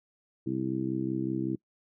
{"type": "harmonic tone", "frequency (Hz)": 65.3, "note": "C2", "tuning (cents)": -3, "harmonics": [2, 3, 4, 5, 6], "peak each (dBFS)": [-36, -36, -35, -31, -42], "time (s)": [0.46, 1.56], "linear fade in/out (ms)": 10, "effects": ["noise-tail reverb RT60 0.1 s tail -23 dB re dry"]}